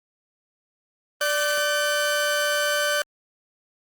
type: tone pair together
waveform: sawtooth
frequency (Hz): 587.3 / 1525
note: D5 / G6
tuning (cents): 0 / -48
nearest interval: octave + perfect fourth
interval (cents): 1652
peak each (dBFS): -20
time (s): 1.21-3.02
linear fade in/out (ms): 2
effects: Opus 24 kbps